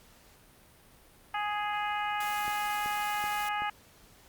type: harmonic tone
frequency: 416.1 Hz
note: G#4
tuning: 3 cents sharp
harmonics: 2 / 3 / 4 / 5 / 6 / 7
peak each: -32 / -36 / -38 / -40 / -42 / -43 dBFS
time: 1.34-3.7 s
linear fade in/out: 5 ms
type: noise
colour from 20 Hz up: white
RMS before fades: -43 dBFS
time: 2.2-3.49 s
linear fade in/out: 5 ms
type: click train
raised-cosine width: 2 ms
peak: -31 dBFS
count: 4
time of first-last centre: 2.48-3.621 s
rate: 2.63 Hz
effects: pink hiss -58 dBFS RMS until 4.28 s + Opus 48 kbps